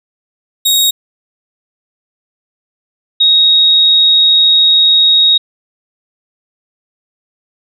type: tone pair in turn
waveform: sawtooth / sine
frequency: 3767 / 3767 Hz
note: A#7 / A#7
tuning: +17 / +17 cents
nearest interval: unison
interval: 0 cents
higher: neither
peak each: -5 dBFS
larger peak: neither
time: 0.65-0.91 / 3.2-5.38 s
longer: second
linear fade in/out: 10 ms
effects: none